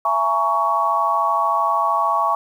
sine chord, A# half-diminished seventh, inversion second, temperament just, 671.3 / 839.1 / 932.3 / 1118.8 Hz, E5 / G#5 / A#5 / C#6, +31 / +18 / 0 / +16 cents, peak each -24 / -23 / -24 / -18 dBFS, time 0.05-2.35 s, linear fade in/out 2 ms, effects 8-bit

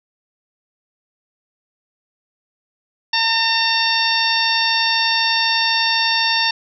harmonic tone, 908 Hz, A#5, 46 cents flat, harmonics 1 / 2 / 3 / 4 / 5 / 6, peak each -22 / -22 / -22 / -22 / -22 / -22 dBFS, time 3.13-6.51 s, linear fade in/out 5 ms, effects none

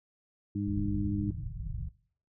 harmonic tone, 101.4 Hz, G#2, 41 cents flat, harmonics 1 / 2 / 3, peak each -34 / -34 / -34 dBFS, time 0.55-1.31 s, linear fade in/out 5 ms
pink low-pass noise, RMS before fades -37 dBFS, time 0.67-1.89 s, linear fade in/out 10 ms, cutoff 170 Hz, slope 96 dB/octave
effects noise-tail reverb RT60 0.5 s tail -19 dB re dry

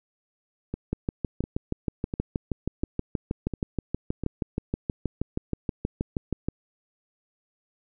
two click trains, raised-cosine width 3 ms, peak -13 / -17 dBFS, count 36 / 6, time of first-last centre 0.93-6.486 / 0.74-4.237 s, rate 6.3 / 1.43 Hz, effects none

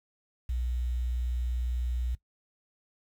sine tone with quantisation, 61 Hz, B1, 21 cents flat, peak -28 dBFS, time 0.49-2.15 s, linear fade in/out 5 ms, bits 9, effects noise-tail reverb RT60 0.1 s tail -18 dB re dry

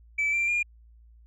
sine tone with pitch steps, 2310 / 2361 / 2414 Hz, D7 / D7 / D7, -29 / +9 / +47 cents, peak -21 dBFS, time 0.18-0.63 s, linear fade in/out 10 ms, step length 150 ms, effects tanh soft clip ceiling -21 dBFS + added 57 Hz sine -51 dBFS peak until 1.26 s

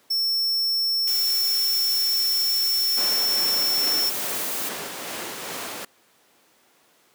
square tone, 5400 Hz, E8, 41 cents sharp, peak -21 dBFS, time 0.1-4.1 s, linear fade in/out 10 ms
blue noise, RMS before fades -29 dBFS, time 1.07-4.69 s, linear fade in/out 5 ms
pink noise with tremolo, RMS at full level -30 dBFS, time 2.97-5.85 s, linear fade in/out 5 ms, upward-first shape sine, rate 2.4 Hz, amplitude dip 25%
effects pink hiss -59 dBFS RMS until 7.14 s + high-pass 300 Hz 12 dB/octave

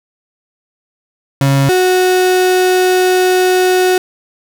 35% pulse tone pair in turn, 137.8 / 367.9 Hz, C#3 / F#4, -10 / -10 cents, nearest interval octave + perfect fourth, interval 1700 cents, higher second, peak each -7 dBFS, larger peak neither, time 1.41-1.69 / 1.69-3.98 s, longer second, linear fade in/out 2 ms, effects none

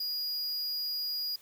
square tone, 4878 Hz, D#8, 35 cents flat, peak -32 dBFS, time 0-1.36 s, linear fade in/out 5 ms, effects white hiss -59 dBFS RMS until 1.41 s

